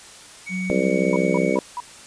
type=tone; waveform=triangle; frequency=2239 Hz; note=C#7; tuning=17 cents sharp; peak=-28 dBFS; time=0.46-1.57 s; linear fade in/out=20 ms
type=tone with pitch glide; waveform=sine; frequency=185 to 174.82 Hz; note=F#3 to F3; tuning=0 to +2 cents; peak=-24 dBFS; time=0.49-1.52 s; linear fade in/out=50 ms; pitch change=-98 cents; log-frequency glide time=0.85-1.34 s
type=harmonic tone; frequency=65.41 Hz; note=C2; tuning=in tune; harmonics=3 / 4 / 5 / 6 / 7 / 8 / 9; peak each=-26 / -26 / -26 / -26 / -26 / -26 / -26 dBFS; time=0.7-1.59 s; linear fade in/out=0 ms
type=tone bursts; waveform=sine; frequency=975 Hz; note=B5; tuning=23 cents flat; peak=-25 dBFS; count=4; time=1.13-1.802 s; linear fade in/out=2 ms; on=33 ms; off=180 ms
effects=white hiss -43 dBFS RMS until 2.06 s + resampled to 22050 Hz